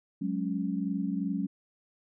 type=chord; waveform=sine; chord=F# suspended second; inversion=none; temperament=equal; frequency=185 / 207.7 / 277.2 Hz; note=F#3 / G#3 / C#4; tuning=0 / 0 / 0 cents; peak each=-32 / -33 / -33 dBFS; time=0.21-1.47 s; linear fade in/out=10 ms; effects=none